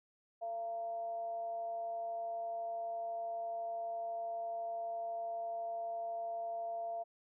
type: tone with frequency modulation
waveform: sine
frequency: 683 Hz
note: F5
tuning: 39 cents flat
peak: -37 dBFS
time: 0.41-7.04 s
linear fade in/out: 20 ms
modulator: 236 Hz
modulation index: 0.24
effects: none